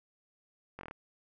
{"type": "slowing click train", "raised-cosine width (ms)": 0.5, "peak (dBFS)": -28, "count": 6, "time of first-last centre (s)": [0.79, 0.911], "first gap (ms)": 21, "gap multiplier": 1.07, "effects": []}